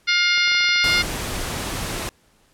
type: harmonic tone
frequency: 708 Hz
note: F5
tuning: 23 cents sharp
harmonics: 2 / 3 / 4 / 5 / 6 / 7 / 8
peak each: -23 / -19 / -26 / -25 / -25 / -26 / -33 dBFS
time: 0.07-1.03 s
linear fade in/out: 20 ms
type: clicks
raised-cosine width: 0.5 ms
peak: -24 dBFS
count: 12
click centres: 0.378 / 0.477 / 0.517 / 0.549 / 0.608 / 0.643 / 0.69 / 0.76 / 0.871 / 0.951 / 1.081 / 1.125 s
type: noise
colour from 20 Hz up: pink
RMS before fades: -27 dBFS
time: 0.84-2.09 s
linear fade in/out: 0 ms
effects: pink hiss -59 dBFS RMS until 2.53 s + low-pass 12000 Hz 12 dB/octave